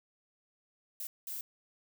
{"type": "noise bursts at uneven times", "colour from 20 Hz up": "violet", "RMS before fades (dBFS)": -40, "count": 2, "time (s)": [[1, 1.07], [1.27, 1.41]], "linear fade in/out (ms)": 2, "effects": []}